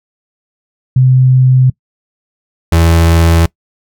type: tone pair in turn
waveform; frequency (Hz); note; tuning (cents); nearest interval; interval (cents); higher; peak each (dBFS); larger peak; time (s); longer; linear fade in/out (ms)
sine / 35% pulse; 129 / 83.14; C3 / E2; -24 / +15; minor sixth; 761; first; -4; neither; 0.96-1.7 / 2.72-3.46; neither; 5
effects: noise-tail reverb RT60 0.1 s tail -23 dB re dry